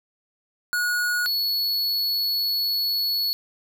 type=tone pair in turn; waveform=square; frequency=1453 / 4396 Hz; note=F#6 / C#8; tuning=-32 / -15 cents; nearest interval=octave + perfect fifth; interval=1917 cents; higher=second; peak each=-22 dBFS; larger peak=neither; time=0.73-1.26 / 1.26-3.33 s; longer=second; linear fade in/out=0 ms; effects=none